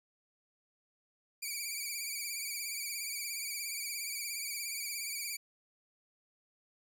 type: tone with vibrato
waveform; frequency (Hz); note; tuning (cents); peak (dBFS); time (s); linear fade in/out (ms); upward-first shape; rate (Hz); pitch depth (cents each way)
10% pulse; 2319; D7; -22; -28; 1.42-5.37; 10; sine; 17; 70
effects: none